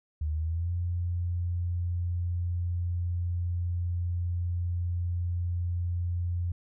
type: tone with pitch glide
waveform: sine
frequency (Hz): 76.6 to 87.48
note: D#2 to F2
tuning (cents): -27 to +3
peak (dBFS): -27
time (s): 0.21-6.52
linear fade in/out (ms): 5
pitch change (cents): +230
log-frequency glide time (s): 0.31-0.71
effects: none